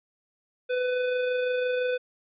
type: tone with amplitude modulation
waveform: square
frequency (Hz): 500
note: B4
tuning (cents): +21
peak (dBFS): -24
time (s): 0.69-1.98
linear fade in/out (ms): 20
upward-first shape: sine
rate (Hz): 25.9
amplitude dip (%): 25
effects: resampled to 8000 Hz